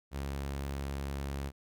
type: tone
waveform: sawtooth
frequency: 69.3 Hz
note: C#2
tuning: in tune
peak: -31 dBFS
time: 0.11-1.52 s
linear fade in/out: 50 ms
effects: none